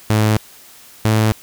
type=tone pair in turn; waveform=sawtooth; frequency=107.7 / 109.2 Hz; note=A2 / A2; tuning=-37 / -13 cents; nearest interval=unison; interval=24 cents; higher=second; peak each=-8 dBFS; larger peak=neither; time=0.1-0.37 / 1.05-1.32 s; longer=neither; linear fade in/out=0 ms; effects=white hiss -43 dBFS RMS until 1.42 s